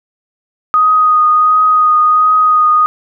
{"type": "tone with vibrato", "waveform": "sine", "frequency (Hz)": 1244.5, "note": "D#6", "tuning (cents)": 0, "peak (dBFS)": -6, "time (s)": [0.74, 2.86], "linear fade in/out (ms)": 0, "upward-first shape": "triangle", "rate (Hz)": 1.4, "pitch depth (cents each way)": 18, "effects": []}